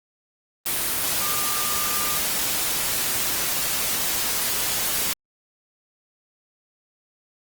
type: tone in noise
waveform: sine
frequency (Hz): 1200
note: D6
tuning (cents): +37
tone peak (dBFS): -31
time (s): 1.21-2.18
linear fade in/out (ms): 0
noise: white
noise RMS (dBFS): -24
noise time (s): 0.66-5.13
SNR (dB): -10
effects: Opus 24 kbps